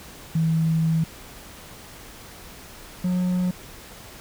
sine / triangle tone pair in turn, 161.7 / 181 Hz, E3 / F#3, -33 / -38 cents, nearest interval major second, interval 195 cents, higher second, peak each -18 dBFS, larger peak neither, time 0.35-1.04 / 3.04-3.51 s, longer first, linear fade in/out 5 ms, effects pink hiss -43 dBFS RMS until 4.2 s

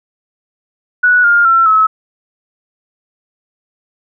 sine tone with pitch steps, 1472 / 1409.6 / 1349.8 / 1292.6 Hz, F#6 / F6 / E6 / E6, -9 / +16 / +41 / -34 cents, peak -6 dBFS, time 1.03-1.87 s, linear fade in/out 10 ms, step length 210 ms, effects none

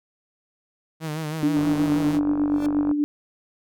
sawtooth tone with vibrato, 155.56 Hz, D#3, in tune, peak -23 dBFS, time 1-2.2 s, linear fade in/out 50 ms, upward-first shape sine, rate 6.3 Hz, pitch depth 63 cents each way
sine tone with tremolo, 293.7 Hz, D4, in tune, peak -17 dBFS, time 1.43-3.04 s, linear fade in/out 0 ms, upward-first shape sine, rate 8.3 Hz, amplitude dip 45%
click train, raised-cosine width 1 ms, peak -18 dBFS, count 66, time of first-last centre 1.57-2.913 s, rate 48.4 Hz
30% pulse tone with exponential growth, 293.7 Hz, D4, in tune, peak -25 dBFS, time 2.46-2.66 s, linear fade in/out 0 ms, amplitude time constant 43 ms
effects none

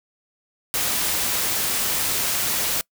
white noise, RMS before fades -23 dBFS, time 0.74-2.81 s, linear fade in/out 0 ms, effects noise-tail reverb RT60 0.1 s tail -25 dB re dry

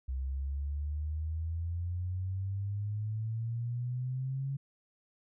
sine exponential sweep, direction up, 64.5 to 138.59 Hz, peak -32 dBFS, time 0.08-4.57 s, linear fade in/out 10 ms, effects none

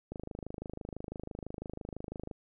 click train, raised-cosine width 2 ms, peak -26 dBFS, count 58, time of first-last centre 0.12-2.312 s, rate 26 Hz, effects none

